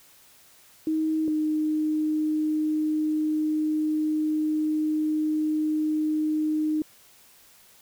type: tone pair in turn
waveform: sine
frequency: 314.8 / 308.1 Hz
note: D#4 / D#4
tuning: +20 / -17 cents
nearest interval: unison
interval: 37 cents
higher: first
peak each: -22 dBFS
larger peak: neither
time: 0.87-1.28 / 1.28-6.82 s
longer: second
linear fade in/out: 2 ms
effects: white hiss -55 dBFS RMS until 7.81 s